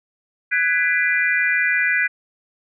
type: chord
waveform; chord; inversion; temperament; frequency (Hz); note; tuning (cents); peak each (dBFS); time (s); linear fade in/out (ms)
sine; G# half-diminished seventh; third; just; 1495.1 / 1661.2 / 1993.5 / 2392; F#6 / G#6 / B6 / D7; +18 / 0 / +16 / +31; -22 / -22 / -20 / -23; 0.51-2.08; 20
effects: none